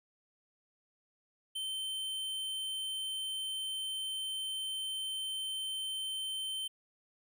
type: tone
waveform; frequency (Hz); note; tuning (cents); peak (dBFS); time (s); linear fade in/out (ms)
square; 3097; G7; -22; -36; 1.55-6.68; 10
effects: none